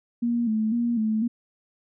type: tone with vibrato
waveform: sine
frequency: 227.1 Hz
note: A#3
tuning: 45 cents flat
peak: -21 dBFS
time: 0.22-1.28 s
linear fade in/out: 10 ms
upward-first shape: square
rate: 2 Hz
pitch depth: 72 cents each way
effects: none